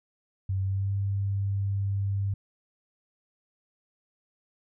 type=tone with pitch glide; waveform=sine; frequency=95.8 to 99.01 Hz; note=G2 to G2; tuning=-39 to +18 cents; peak=-25 dBFS; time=0.49-2.34 s; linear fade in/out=5 ms; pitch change=+57 cents; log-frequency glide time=0.62-0.92 s; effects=none